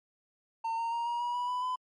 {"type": "tone with pitch steps", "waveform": "triangle", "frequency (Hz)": [908, 921.7, 935.7, 949.8, 964.2, 978.8, 993.6, 1008.7], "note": ["A#5", "A#5", "A#5", "A#5", "B5", "B5", "B5", "B5"], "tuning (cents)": [-46, -20, 6, 32, -42, -16, 10, 36], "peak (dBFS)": -28, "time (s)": [0.64, 1.76], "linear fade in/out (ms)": 10, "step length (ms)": 140, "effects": ["MP3 48 kbps"]}